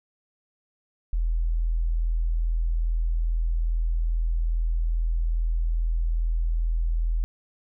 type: tone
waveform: sine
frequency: 41.2 Hz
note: E1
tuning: in tune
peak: -21 dBFS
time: 1.13-7.24 s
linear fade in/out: 0 ms
effects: none